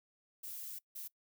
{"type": "noise bursts at uneven times", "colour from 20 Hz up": "violet", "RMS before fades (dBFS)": -45, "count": 2, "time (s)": [[0.43, 0.79], [0.95, 1.08]], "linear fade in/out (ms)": 10, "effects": ["noise-tail reverb RT60 0.1 s tail -22 dB re dry"]}